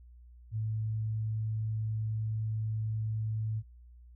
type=tone; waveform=sine; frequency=109.5 Hz; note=A2; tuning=8 cents flat; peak=-30 dBFS; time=0.51-3.63 s; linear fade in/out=50 ms; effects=added 60 Hz sine -51 dBFS peak until 4.15 s